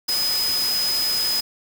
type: tone in noise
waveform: sine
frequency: 5030 Hz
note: D#8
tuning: 18 cents sharp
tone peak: -20 dBFS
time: 0.08-1.41 s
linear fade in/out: 10 ms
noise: white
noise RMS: -28 dBFS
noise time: 0.08-1.41 s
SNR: +5 dB
effects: none